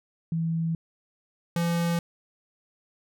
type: tone pair in turn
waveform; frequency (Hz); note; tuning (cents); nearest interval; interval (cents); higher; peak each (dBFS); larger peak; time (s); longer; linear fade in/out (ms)
sine / square; 164.2 / 170.17; E3 / F3; -6 / -45; minor second; 61; second; -24; neither; 0.32-0.75 / 1.56-1.99; neither; 2
effects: none